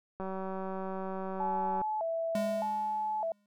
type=click train; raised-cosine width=1 ms; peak=-25 dBFS; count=308; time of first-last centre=0.2-1.816 s; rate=190 Hz
type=tone with vibrato; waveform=sine; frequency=753 Hz; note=F#5; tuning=30 cents sharp; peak=-30 dBFS; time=1.4-3.32 s; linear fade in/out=2 ms; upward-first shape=square; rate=0.82 Hz; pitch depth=230 cents each way
type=tone with exponential decay; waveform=square; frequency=205 Hz; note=G#3; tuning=22 cents flat; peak=-31 dBFS; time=2.35-3.46 s; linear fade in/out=2 ms; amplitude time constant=240 ms
effects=none